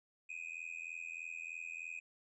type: tone with amplitude modulation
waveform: triangle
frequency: 2502 Hz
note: D#7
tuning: 9 cents sharp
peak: -37 dBFS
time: 0.29-2 s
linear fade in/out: 10 ms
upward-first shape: sine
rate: 83.2 Hz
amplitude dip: 100%
effects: resampled to 24000 Hz